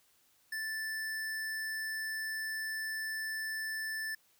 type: tone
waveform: square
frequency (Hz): 1760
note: A6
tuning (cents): 0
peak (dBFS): -36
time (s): 0.52-4.15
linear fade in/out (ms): 5
effects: white hiss -69 dBFS RMS until 4.39 s